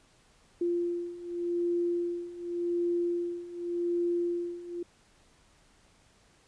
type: beating tone pair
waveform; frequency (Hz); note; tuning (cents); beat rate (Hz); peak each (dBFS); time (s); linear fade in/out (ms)
sine; 346.3 / 347.17; F4 / F4; -15 / -10; 0.87; -33 / -30; 0.61-4.83; 5
effects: pink hiss -63 dBFS RMS until 6.47 s + resampled to 22050 Hz